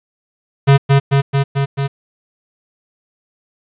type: tone with echo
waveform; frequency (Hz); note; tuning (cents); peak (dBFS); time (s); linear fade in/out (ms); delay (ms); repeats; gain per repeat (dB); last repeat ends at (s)
square; 138.59; C#3; 0; -6; 0.67-0.78; 20; 220; 5; -2; 1.88
effects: resampled to 8000 Hz + 7-bit